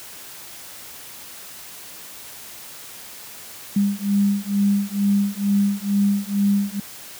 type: beating tone pair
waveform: sine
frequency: 200 / 202.2 Hz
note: G3 / G#3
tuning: +35 / -46 cents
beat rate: 2.2 Hz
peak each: -20 dBFS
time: 3.76-6.8 s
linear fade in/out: 5 ms
effects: white hiss -39 dBFS RMS until 7.19 s + high-pass 60 Hz 12 dB/octave